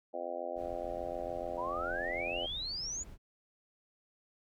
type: harmonic tone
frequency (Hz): 86.8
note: F2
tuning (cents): -10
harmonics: 3 / 4 / 5 / 6 / 7 / 8 / 9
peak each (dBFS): -51 / -46 / -50 / -42 / -40 / -44 / -45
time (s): 0.13-2.47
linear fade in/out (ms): 20
type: noise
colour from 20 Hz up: brown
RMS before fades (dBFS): -49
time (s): 0.55-3.18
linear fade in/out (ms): 50
type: exponential sweep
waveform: sine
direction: up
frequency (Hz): 932.3 to 7040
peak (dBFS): -36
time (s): 1.57-3.04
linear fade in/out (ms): 20
effects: none